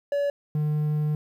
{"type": "tone pair in turn", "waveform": "triangle", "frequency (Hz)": [570, 150.97], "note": ["C#5", "D3"], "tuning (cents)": [48, 48], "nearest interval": "octave + major seventh", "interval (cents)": 2300, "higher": "first", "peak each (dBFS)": -20, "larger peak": "neither", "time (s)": [[0.12, 0.3], [0.55, 1.15]], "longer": "second", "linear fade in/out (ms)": 2, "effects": ["10-bit"]}